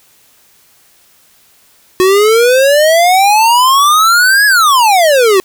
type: exponential two-way sweep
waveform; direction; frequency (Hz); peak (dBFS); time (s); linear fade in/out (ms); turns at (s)
square; up then down; 364.4 to 1703 to 364.4; -6; 2-5.4; 0; 4.46
effects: white hiss -48 dBFS RMS until 5.44 s